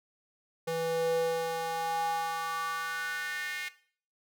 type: tone with high-pass filter sweep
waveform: square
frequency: 164.5 Hz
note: E3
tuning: 3 cents flat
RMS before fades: -32 dBFS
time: 0.67-3.69 s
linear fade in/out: 10 ms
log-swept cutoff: 370 to 2100 Hz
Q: 4.5
effects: noise-tail reverb RT60 0.5 s tail -17 dB re dry